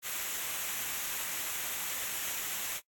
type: noise with comb filter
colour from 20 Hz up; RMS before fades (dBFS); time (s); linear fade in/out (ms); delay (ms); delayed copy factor
white; -36; 0.02-2.81; 50; 0.21; -0.5
effects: noise-tail reverb RT60 0.1 s tail -20 dB re dry + AAC 64 kbps